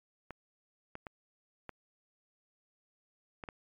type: clicks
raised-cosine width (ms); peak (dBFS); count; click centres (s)
0.5; -27; 6; 0.307 / 0.954 / 1.068 / 1.693 / 3.438 / 3.488
effects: MP3 96 kbps